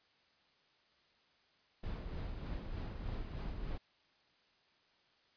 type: noise with tremolo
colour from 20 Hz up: brown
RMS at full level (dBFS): -40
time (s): 1.83-3.78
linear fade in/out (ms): 10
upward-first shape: sine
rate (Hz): 3.3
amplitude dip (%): 40
effects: white hiss -71 dBFS RMS until 5.36 s + resampled to 11025 Hz